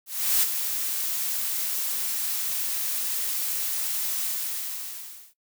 blue noise with ADSR envelope, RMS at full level -20 dBFS, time 0.06-5.34 s, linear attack 360 ms, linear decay 35 ms, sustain -8 dB, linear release 1100 ms, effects noise-tail reverb RT60 0.1 s tail -18 dB re dry

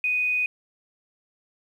sine tone, 2489 Hz, D#7, in tune, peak -21 dBFS, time 0.04-0.46 s, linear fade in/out 2 ms, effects 9-bit

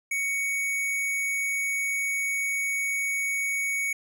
square tone, 2233 Hz, C#7, 12 cents sharp, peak -26 dBFS, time 0.11-3.93 s, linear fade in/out 5 ms, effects none

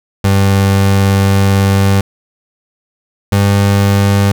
30% pulse tone pair in turn, 98 / 99.94 Hz, G2 / G2, 0 / +34 cents, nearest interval unison, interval 34 cents, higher second, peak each -5 dBFS, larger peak neither, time 0.24-2.01 / 3.32-4.32 s, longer first, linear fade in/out 5 ms, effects none

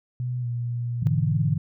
sine tone with pitch glide, 124.2 to 119.76 Hz, B2 to A#2, +10 to +47 cents, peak -25 dBFS, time 0.2-1.07 s, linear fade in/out 0 ms, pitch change -63 cents, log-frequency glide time 0.41-0.46 s
sine chord, E dominant seventh, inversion first, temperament equal, 103.83 / 123.47 / 146.83 / 164.81 Hz, G#2 / B2 / D3 / E3, 0 / 0 / 0 / 0 cents, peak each -26 / -27 / -23 / -26 dBFS, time 1.02-1.58 s, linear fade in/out 10 ms
effects none

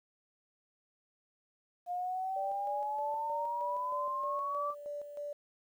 sine exponential sweep, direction up, 705 to 1174.7 Hz, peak -33 dBFS, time 1.86-4.75 s, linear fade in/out 50 ms
sine tone with tremolo, 583 Hz, D5, 13 cents flat, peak -37 dBFS, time 2.36-5.33 s, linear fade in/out 5 ms, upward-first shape square, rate 3.2 Hz, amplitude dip 55%
effects 11-bit

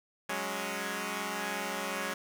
5% pulse chord, F# suspended second, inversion none, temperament equal, 185 / 207.7 / 277.2 Hz, F#3 / G#3 / C#4, 0 / 0 / 0 cents, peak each -27 / -25 / -28 dBFS, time 0.29-2.14 s, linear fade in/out 5 ms, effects none

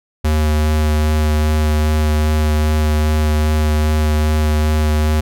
square tone with vibrato, 76.6 Hz, D#2, 27 cents flat, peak -13 dBFS, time 0.24-5.21 s, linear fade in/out 10 ms, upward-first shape sine, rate 2.5 Hz, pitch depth 12 cents each way, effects none

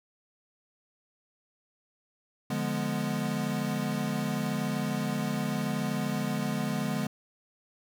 square chord, D diminished seventh, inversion none, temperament equal, 146.83 / 174.61 / 207.7 / 246.9 Hz, D3 / F3 / Ab3 / Cb4, 0 / 0 / 0 / 0 cents, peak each -35 / -37 / -33 / -35 dBFS, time 2.5-7.07 s, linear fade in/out 5 ms, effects none

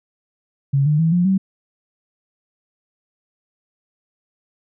sine tone with pitch steps, 138.59 / 150.26 / 162.92 / 176.64 / 191.52 Hz, C#3 / D3 / E3 / F3 / G3, 0 / +40 / -20 / +20 / -40 cents, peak -13 dBFS, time 0.73-1.38 s, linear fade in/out 10 ms, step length 130 ms, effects none

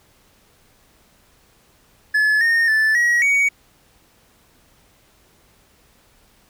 triangle tone with pitch steps, 1716 / 1839 / 1753 / 1907 / 2246 Hz, A6 / A#6 / A6 / A#6 / C#7, -44 / -24 / -7 / +39 / +22 cents, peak -12 dBFS, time 2.14-3.49 s, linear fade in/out 10 ms, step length 270 ms, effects pink hiss -56 dBFS RMS until 6.49 s

